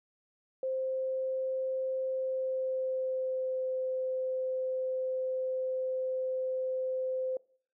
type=tone with pitch glide; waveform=sine; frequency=523.3 to 517.3 Hz; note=C5 to C5; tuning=0 to -20 cents; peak=-30 dBFS; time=0.63-7.37 s; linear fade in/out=2 ms; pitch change=-20 cents; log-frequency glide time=2.05-3.65 s; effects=noise-tail reverb RT60 0.5 s tail -22 dB re dry